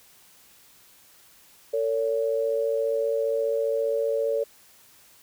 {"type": "tone pair together", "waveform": "sine", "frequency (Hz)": [451.1, 566], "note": ["A4", "C#5"], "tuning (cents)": [43, 36], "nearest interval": "major third", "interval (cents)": 393, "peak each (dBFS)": -25, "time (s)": [1.73, 4.44], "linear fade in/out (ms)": 10, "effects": ["white hiss -55 dBFS RMS until 5.22 s"]}